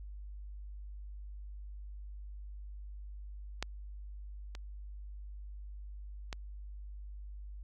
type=clicks; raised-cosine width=0.2 ms; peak=-17 / -28 / -22 dBFS; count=3; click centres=3.626 / 4.551 / 6.328 s; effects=added 50 Hz sine -43 dBFS peak until 7.63 s